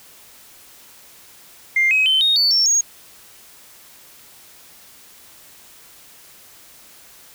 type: tone with pitch steps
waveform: sine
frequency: 2100 / 2541 / 3075 / 3720 / 4501 / 5447 / 6591 Hz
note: C7 / D#7 / G7 / A#7 / C#8 / F8 / G#8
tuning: +6 / +36 / -34 / -4 / +26 / -44 / -14 cents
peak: -12 dBFS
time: 1.76-2.81 s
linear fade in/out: 5 ms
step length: 150 ms
effects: tanh soft clip ceiling -9 dBFS + white hiss -46 dBFS RMS until 7.34 s